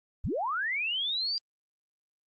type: linear sweep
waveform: sine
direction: up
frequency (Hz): 33.59 to 4810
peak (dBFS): -28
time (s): 0.24-1.38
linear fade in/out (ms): 0
effects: Opus 24 kbps